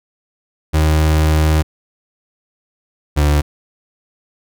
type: tone pair in turn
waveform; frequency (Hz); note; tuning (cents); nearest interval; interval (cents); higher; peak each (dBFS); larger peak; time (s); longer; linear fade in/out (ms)
35% pulse; 77.78 / 73.83; D#2 / D2; 0 / +10; minor second; 90; first; -9; neither; 0.73-1.63 / 3.16-3.42; first; 20
effects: none